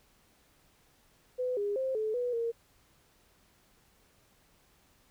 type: tone with pitch steps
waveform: sine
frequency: 503 / 408.3 / 526 / 434 / 490.3 / 463.5 Hz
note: B4 / G#4 / C5 / A4 / B4 / A#4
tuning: +32 / -29 / +9 / -24 / -13 / -10 cents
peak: -29 dBFS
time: 1.38-2.52 s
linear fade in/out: 20 ms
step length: 190 ms
effects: pink hiss -66 dBFS RMS until 5.1 s